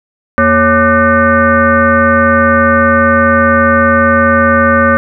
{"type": "tone with frequency modulation", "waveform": "sine", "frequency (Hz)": 871, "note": "A5", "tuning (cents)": -18, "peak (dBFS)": -5, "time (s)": [0.38, 4.97], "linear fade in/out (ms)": 0, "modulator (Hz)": 319, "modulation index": 2.5, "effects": []}